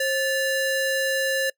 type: ring-modulated tone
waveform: square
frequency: 1140 Hz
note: C#6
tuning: 48 cents sharp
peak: -19 dBFS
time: 0-1.5 s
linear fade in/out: 5 ms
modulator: 605 Hz
effects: noise-tail reverb RT60 0.1 s tail -24 dB re dry